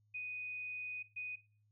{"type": "tone bursts at uneven times", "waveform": "sine", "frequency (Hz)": 2489, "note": "D#7", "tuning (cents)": 0, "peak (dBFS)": -40, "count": 2, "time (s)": [[0.14, 1.03], [1.16, 1.36]], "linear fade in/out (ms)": 10, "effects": ["noise-tail reverb RT60 0.4 s tail -17 dB re dry", "added 105 Hz sine -70 dBFS peak until 1.71 s"]}